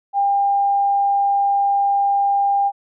sine tone, 800 Hz, G5, 35 cents sharp, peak -14 dBFS, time 0.13-2.72 s, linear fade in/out 50 ms, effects none

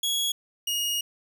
sawtooth tone pair in turn, 3338 / 2870 Hz, G#7 / F7, +8 / +47 cents, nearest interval minor third, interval 261 cents, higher first, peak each -21 / -22 dBFS, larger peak first, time 0.03-0.32 / 0.67-1.01 s, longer second, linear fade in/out 5 ms, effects none

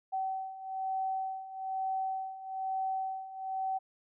sine beating tone pair, 763 / 764.1 Hz, G5 / G5, -47 / -44 cents, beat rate 1.1 Hz, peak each -38 / -34 dBFS, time 0.12-3.79 s, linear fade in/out 20 ms, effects none

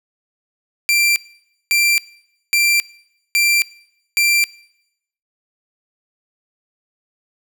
sawtooth tone bursts, 2359 Hz, D7, 7 cents sharp, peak -9 dBFS, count 5, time 0.89-4.44 s, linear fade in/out 0 ms, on 270 ms, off 550 ms, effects noise-tail reverb RT60 0.8 s tail -22 dB re dry

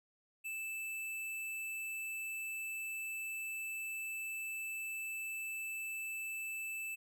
square tone, 2637 Hz, E7, in tune, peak -40 dBFS, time 0.44-6.96 s, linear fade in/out 20 ms, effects none

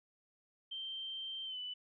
sine tone with pitch glide, 3136 to 2987 Hz, G7 to F#7, 0 to +16 cents, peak -40 dBFS, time 0.71-1.74 s, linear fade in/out 10 ms, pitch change -84 cents, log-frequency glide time 1.45-1.59 s, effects none

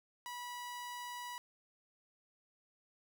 sawtooth tone, 976 Hz, B5, 21 cents flat, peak -39 dBFS, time 0.26-1.38 s, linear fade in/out 0 ms, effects none

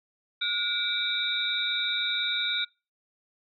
sine tone cluster, 1437 / 2314 / 3653 / 3863 Hz, F6 / D7 / A#7 / B7, +49 / -26 / -36 / -39 cents, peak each -32 / -33 / -29 / -31 dBFS, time 0.41-2.65 s, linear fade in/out 10 ms, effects noise-tail reverb RT60 0.3 s tail -25 dB re dry

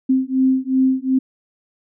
sine beating tone pair, 260.5 / 263.2 Hz, C4 / C4, -7 / +10 cents, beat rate 2.7 Hz, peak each -17 dBFS, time 0.09-1.19 s, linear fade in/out 10 ms, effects none

